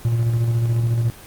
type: tone with tremolo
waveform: triangle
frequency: 116.54 Hz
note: A#2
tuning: in tune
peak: -13 dBFS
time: 0.05-1.1 s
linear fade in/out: 0 ms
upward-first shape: square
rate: 14 Hz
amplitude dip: 30%
effects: pink hiss -41 dBFS RMS until 1.26 s + Opus 24 kbps